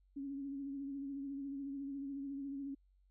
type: tone with vibrato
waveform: sine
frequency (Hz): 277.2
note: C#4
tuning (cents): 0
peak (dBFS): -40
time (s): 0.16-2.75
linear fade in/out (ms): 10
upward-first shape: sine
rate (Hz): 14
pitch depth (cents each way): 39
effects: added 47 Hz sine -67 dBFS peak until 3.1 s